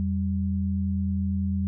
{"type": "tone pair together", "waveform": "sine", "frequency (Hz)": [85.4, 194.5], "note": ["F2", "G3"], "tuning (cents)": [-38, -13], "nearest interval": "octave + major second", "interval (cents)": 1425, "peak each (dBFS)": [-26, -26], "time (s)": [0, 1.67], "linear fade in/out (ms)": 0, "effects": []}